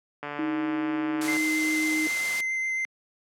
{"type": "click train", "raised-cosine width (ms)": 0.5, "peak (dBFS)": -19, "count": 167, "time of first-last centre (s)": [0.23, 1.367], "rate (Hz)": 146}
{"type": "tone", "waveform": "sine", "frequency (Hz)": 311.8, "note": "D#4", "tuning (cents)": 4, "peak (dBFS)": -25, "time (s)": [0.39, 2.07], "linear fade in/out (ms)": 0}
{"type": "noise", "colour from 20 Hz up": "white", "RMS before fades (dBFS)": -33, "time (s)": [1.21, 2.41], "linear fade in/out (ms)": 5}
{"type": "tone with vibrato", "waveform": "triangle", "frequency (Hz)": 2074, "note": "C7", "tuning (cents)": -16, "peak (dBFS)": -24, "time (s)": [1.28, 2.85], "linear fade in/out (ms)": 0, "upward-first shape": "sine", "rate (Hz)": 7.4, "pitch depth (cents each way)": 9}
{"effects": ["high-pass 200 Hz 12 dB/octave", "low-pass 10000 Hz 12 dB/octave"]}